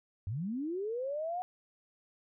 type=linear sweep; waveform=sine; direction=up; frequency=87.31 to 740 Hz; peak=-33 dBFS; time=0.27-1.42 s; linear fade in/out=0 ms; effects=none